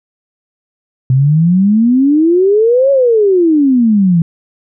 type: exponential two-way sweep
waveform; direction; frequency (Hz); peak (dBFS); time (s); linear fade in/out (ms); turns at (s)
sine; up then down; 126 to 561 to 161.8; -6; 1.1-4.22; 2; 2.91
effects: none